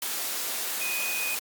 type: tone in noise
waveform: sine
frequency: 2491 Hz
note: D#7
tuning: 1 cent sharp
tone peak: -30 dBFS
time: 0.81-1.35 s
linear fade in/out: 2 ms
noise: white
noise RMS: -31 dBFS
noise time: 0.02-1.39 s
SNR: -2 dB
effects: high-pass 300 Hz 12 dB/octave + Opus 48 kbps